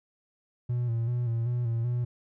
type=tone with vibrato; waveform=triangle; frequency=118.6 Hz; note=A#2; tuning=30 cents sharp; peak=-23 dBFS; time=0.69-2.05 s; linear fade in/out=10 ms; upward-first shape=square; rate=2.6 Hz; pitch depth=47 cents each way; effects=tanh soft clip ceiling -19 dBFS